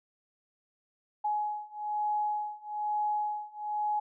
sine beating tone pair, 840 / 841.1 Hz, G#5 / G#5, +19 / +22 cents, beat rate 1.1 Hz, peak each -33 / -32 dBFS, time 1.24-4 s, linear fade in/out 10 ms, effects none

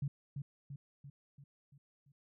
sine tone with echo, 140.3 Hz, C#3, 21 cents sharp, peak -33 dBFS, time 0.02-0.08 s, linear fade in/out 5 ms, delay 340 ms, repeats 6, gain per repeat -5 dB, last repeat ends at 2.12 s, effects none

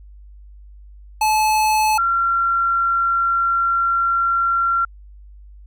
square / sine tone pair in turn, 863 / 1369.9 Hz, A5 / F6, -34 / -34 cents, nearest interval minor sixth, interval 800 cents, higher second, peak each -15 dBFS, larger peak neither, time 1.21-1.98 / 1.98-4.85 s, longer second, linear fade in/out 5 ms, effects added 50 Hz sine -39 dBFS peak until 5.66 s

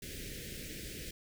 pink band-stop noise, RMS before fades -44 dBFS, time 0.02-1.11 s, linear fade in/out 5 ms, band 530 to 1700 Hz, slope 48 dB/octave, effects none

